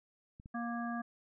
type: clicks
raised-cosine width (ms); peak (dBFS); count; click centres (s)
5; -40 / -37; 2; 0.399 / 0.459
type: harmonic tone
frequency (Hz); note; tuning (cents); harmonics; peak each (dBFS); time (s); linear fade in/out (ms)
235.6; A#3; +19; 1 / 3 / 5 / 7; -37 / -42 / -44 / -45; 0.54-1.02; 10
effects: none